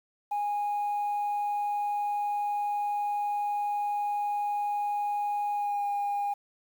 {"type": "tone with pitch glide", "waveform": "sine", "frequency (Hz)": [824, 813.1], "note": ["G#5", "G#5"], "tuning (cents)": [-14, -37], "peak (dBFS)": -25, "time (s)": [0.31, 6.34], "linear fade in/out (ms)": 10, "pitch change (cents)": -23, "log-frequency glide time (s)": [5.54, 5.86], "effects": ["tanh soft clip ceiling -25 dBFS", "9-bit"]}